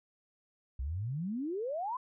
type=exponential sweep; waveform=sine; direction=up; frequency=60 to 1052 Hz; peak=-33 dBFS; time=0.79-1.97 s; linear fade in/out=5 ms; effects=none